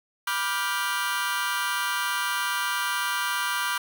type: chord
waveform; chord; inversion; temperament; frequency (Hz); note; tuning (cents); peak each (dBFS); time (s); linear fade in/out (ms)
sawtooth; G dominant seventh; first; just; 980 / 1176 / 1411.2 / 1568; B5 / D6 / F6 / G6; -14 / +2 / +18 / 0; -27; 0.27-3.78; 5
effects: none